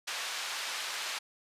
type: band-pass noise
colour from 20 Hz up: white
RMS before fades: -37 dBFS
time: 0.07-1.19 s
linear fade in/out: 10 ms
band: 820 to 4600 Hz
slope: 12 dB/octave
effects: resampled to 32000 Hz